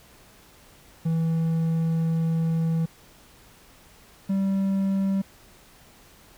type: tone pair in turn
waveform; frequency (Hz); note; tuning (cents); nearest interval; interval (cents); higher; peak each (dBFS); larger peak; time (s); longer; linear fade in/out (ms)
triangle; 163.4 / 194.32; E3 / G3; -15 / -15; minor third; 300; second; -19; neither; 1.05-2.86 / 4.29-5.22; first; 10
effects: pink hiss -53 dBFS RMS until 6.37 s